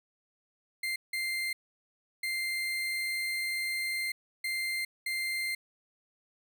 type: tone bursts at uneven times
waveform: 35% pulse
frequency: 2093 Hz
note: C7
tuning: in tune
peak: -29 dBFS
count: 5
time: 0.83-0.96 / 1.13-1.53 / 2.23-4.12 / 4.44-4.85 / 5.06-5.55 s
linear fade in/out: 5 ms
effects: none

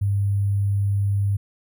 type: tone with sample-and-hold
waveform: sine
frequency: 100 Hz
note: G2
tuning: 35 cents sharp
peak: -18 dBFS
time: 0.01-1.37 s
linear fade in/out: 10 ms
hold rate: 11025 Hz
effects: none

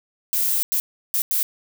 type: noise bursts at uneven times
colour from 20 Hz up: violet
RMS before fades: -21 dBFS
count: 4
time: 0.33-0.63 / 0.72-0.8 / 1.14-1.22 / 1.31-1.43 s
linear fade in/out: 0 ms
effects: none

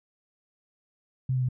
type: tone with pitch steps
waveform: sine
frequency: 130 / 127.99 / 126.01 Hz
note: C3 / C3 / B2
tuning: -11 / -38 / +35 cents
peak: -23 dBFS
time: 1.29-1.488 s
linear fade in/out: 5 ms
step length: 66 ms
effects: none

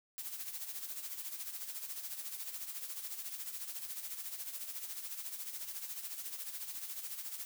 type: noise with tremolo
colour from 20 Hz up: blue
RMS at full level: -41 dBFS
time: 0.18-7.45 s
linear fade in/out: 0 ms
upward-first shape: sine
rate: 14 Hz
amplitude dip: 60%
effects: none

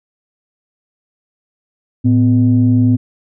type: tone pair together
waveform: sine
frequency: 111.28 / 252 Hz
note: A2 / B3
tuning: +20 / +35 cents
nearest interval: octave + major second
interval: 1415 cents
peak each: -10 dBFS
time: 2.04-2.97 s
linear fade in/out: 20 ms
effects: tanh soft clip ceiling -2 dBFS

